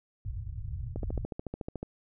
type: low-pass noise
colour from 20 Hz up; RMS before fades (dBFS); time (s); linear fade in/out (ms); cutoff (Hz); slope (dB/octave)
white; -36; 0.25-1.25; 2; 120; 48
type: click train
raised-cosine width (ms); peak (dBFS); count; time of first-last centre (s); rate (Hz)
2; -22; 13; 0.96-1.83; 13.8
effects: none